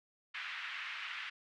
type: band-pass noise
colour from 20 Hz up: white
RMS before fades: -43 dBFS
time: 0.34-1.3 s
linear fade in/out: 10 ms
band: 1300 to 2800 Hz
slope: 24 dB/octave
effects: none